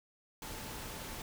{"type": "tone in noise", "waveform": "sine", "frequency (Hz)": 880, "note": "A5", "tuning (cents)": 0, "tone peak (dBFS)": -55, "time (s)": [0.42, 1.22], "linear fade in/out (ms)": 2, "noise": "pink", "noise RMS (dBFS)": -44, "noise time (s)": [0.42, 1.22], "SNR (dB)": -14, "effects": []}